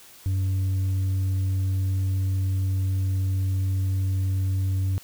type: tone with tanh clipping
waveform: sine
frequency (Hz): 95.2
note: F#2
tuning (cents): +50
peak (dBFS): -22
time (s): 0.26-4.98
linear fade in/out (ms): 0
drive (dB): 3
effects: white hiss -49 dBFS RMS until 5.03 s